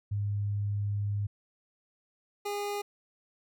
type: tone pair in turn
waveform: sine / 25% pulse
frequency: 102.2 / 408.8 Hz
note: G#2 / G#4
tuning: -27 / -27 cents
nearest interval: 2 octaves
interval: 2400 cents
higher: second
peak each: -28 dBFS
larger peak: neither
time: 0.11-1.27 / 2.45-2.82 s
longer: first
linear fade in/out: 10 ms
effects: none